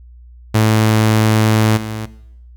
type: tone with level steps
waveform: sawtooth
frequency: 109.3 Hz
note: A2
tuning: 11 cents flat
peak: -6 / -18 dBFS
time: 0.54-2.06 s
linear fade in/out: 10 ms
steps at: 1.76 s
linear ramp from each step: 20 ms
effects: noise-tail reverb RT60 0.8 s tail -18 dB re dry + added 60 Hz sine -37 dBFS peak until 2.56 s